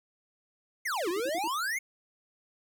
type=exponential two-way sweep; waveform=square; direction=down then up; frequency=2233 to 329.6 to 2233 Hz; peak=-30 dBFS; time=0.85-1.79 s; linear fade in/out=10 ms; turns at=1.09 s
type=tone bursts; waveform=sine; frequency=329.6 Hz; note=E4; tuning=in tune; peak=-35 dBFS; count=5; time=1.07-1.477 s; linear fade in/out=2 ms; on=39 ms; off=53 ms
effects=none